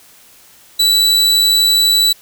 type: tone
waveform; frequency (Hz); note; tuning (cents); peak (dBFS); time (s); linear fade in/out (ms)
40% pulse; 3951; B7; 0; -8; 0.79-2.13; 10
effects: white hiss -45 dBFS RMS until 2.21 s